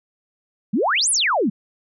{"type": "exponential two-way sweep", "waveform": "sine", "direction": "up then down", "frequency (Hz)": [179.4, 11000, 179.4], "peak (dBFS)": -16, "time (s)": [0.73, 1.5], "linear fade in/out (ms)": 10, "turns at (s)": 1.1, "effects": []}